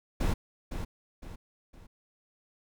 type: noise with echo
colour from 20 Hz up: brown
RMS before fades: -27 dBFS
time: 0.2-0.34 s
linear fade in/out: 10 ms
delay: 510 ms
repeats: 3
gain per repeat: -8 dB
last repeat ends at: 1.87 s
effects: none